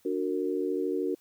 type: chord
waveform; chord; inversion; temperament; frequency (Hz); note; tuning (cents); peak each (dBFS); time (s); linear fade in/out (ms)
sine; D augmented; none; just; 293.7 / 367.1 / 458.9; D4 / F#4 / A#4; 0 / -14 / -27; -32 / -30 / -32; 0.05-1.15; 5
effects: white hiss -65 dBFS RMS until 1.2 s